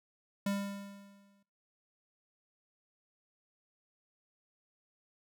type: tone with exponential decay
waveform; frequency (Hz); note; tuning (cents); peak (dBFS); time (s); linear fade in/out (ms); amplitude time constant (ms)
square; 199.7; G3; +32; -30; 0.46-1.43; 5; 210
effects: noise-tail reverb RT60 0.5 s tail -22 dB re dry